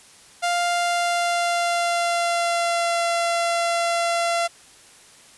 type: tone with pitch glide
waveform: sawtooth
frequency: 698.5 to 682.9 Hz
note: F5 to F5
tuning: 0 to -39 cents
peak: -16 dBFS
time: 0.42-4.48 s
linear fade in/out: 20 ms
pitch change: -39 cents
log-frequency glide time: 0.65-3.04 s
effects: white hiss -49 dBFS RMS until 5.37 s + resampled to 24000 Hz